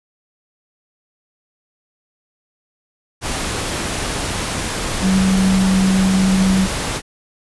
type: tone in noise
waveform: sine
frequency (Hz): 190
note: F#3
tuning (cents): +46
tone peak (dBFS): -12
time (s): 5.01-6.68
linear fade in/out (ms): 50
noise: pink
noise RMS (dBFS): -22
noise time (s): 3.21-7.02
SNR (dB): +7
effects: resampled to 24000 Hz